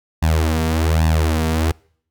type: tone with flanger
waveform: sawtooth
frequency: 79.7 Hz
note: D#2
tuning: 42 cents sharp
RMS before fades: -17 dBFS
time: 0.22-1.72 s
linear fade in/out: 10 ms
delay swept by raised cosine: 1.1 to 4.4 ms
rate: 1.2 Hz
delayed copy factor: +0.9
effects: noise-tail reverb RT60 0.6 s tail -26 dB re dry